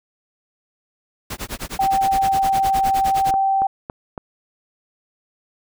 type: noise with tremolo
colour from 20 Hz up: pink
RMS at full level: -27 dBFS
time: 1.3-3.31 s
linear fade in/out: 5 ms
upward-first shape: sine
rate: 9.7 Hz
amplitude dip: 100%
type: tone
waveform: sine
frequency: 778 Hz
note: G5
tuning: 13 cents flat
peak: -15 dBFS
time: 1.79-3.67 s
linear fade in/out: 5 ms
type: click train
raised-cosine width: 1 ms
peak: -15 dBFS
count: 4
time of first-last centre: 3.34-4.178 s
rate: 3.58 Hz
effects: none